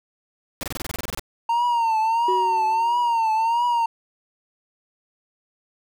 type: noise bursts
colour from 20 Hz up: pink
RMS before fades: -29 dBFS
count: 13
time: 0.61-1.195 s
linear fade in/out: 0 ms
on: 21 ms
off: 26 ms
type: tone with vibrato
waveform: triangle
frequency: 920 Hz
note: A#5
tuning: 23 cents flat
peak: -16 dBFS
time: 1.49-3.86 s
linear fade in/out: 5 ms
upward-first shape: triangle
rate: 1.5 Hz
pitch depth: 100 cents each way
type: tone with exponential decay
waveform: triangle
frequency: 373.3 Hz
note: F#4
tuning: 15 cents sharp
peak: -19 dBFS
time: 2.28-3.25 s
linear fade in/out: 5 ms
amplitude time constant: 210 ms
effects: none